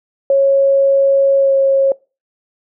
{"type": "tone with pitch glide", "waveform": "sine", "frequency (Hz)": [549, 543.6], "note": ["C#5", "C#5"], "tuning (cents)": [-17, -34], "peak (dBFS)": -8, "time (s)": [0.3, 1.92], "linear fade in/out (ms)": 2, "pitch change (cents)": -17, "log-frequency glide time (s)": [1.38, 1.54], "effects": ["noise-tail reverb RT60 0.3 s tail -24 dB re dry"]}